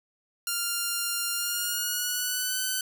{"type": "tone with pitch glide", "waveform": "5% pulse", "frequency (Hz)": [1396.9, 1514.6], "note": ["F6", "F#6"], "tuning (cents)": [0, 40], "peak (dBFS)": -16, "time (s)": [0.47, 2.81], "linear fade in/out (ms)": 2, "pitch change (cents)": 140, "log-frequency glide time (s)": [1.33, 2.63], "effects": []}